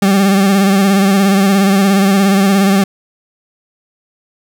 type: tone with vibrato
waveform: 40% pulse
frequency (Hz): 196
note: G3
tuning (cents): 0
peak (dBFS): -7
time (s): 0.02-2.84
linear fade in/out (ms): 5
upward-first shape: sine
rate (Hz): 17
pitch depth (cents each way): 48
effects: none